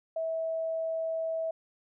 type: tone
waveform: sine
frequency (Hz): 650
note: E5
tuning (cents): -24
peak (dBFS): -29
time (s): 0.16-1.51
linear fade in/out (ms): 5
effects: none